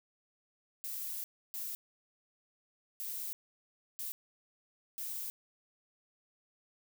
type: noise bursts at uneven times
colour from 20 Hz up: violet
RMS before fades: -40 dBFS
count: 5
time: 0.84-1.24 / 1.54-1.75 / 3-3.33 / 3.99-4.12 / 4.98-5.3 s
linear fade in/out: 0 ms
effects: none